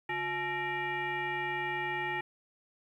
sine tone with frequency modulation, 1356 Hz, E6, 49 cents sharp, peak -31 dBFS, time 0.09-2.21 s, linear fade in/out 5 ms, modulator 499 Hz, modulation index 2.1, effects 11-bit

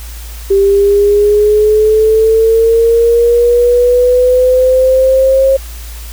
sine linear sweep, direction up, 392 to 539 Hz, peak -5 dBFS, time 0.5-5.57 s, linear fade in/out 10 ms, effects added 57 Hz sine -24 dBFS peak until 6.12 s + white hiss -33 dBFS RMS until 6.12 s

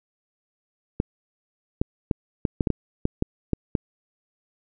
clicks, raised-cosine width 3 ms, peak -8 dBFS, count 11, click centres 1.001 / 1.815 / 2.112 / 2.452 / 2.608 / 2.672 / 2.703 / 3.054 / 3.224 / 3.533 / 3.752 s, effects none

